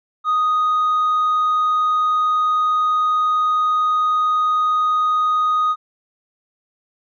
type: tone with tanh clipping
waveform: triangle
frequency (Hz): 1244.5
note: D#6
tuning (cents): 0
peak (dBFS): -15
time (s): 0.24-5.76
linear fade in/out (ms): 50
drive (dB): 6
effects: none